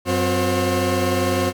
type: tone cluster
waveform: 30% pulse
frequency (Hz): 92.6 / 257.9 / 359.3 / 536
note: F#2 / C4 / F4 / C5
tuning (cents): +2 / -25 / +49 / +42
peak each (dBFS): -21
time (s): 0.05-1.53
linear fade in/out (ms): 50
effects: none